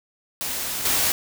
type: noise with level steps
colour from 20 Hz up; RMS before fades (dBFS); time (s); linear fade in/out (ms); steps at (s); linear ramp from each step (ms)
white; -28 / -21; 0.41-1.12; 0; 0.85; 5
effects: none